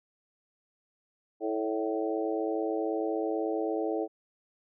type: harmonic tone with a mistuned harmonic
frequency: 109.2 Hz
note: A2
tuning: 13 cents flat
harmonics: 3 / 4 / 5 / 6 / 7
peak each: -32 / -32 / -36 / -38 / -38 dBFS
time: 1.4-4.08 s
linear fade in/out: 50 ms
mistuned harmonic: 5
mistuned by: +41 cents
effects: none